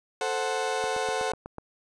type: chord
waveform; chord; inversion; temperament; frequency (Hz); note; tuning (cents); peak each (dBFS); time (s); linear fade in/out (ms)
30% pulse; F# diminished; first; equal; 440 / 523.3 / 740; A4 / C5 / F#5; 0 / 0 / 0; -28 / -29 / -28; 0.21-1.32; 2
type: click train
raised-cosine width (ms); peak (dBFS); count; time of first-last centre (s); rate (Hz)
1; -23; 7; 0.84-1.583; 8.07
effects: resampled to 22050 Hz + 10-bit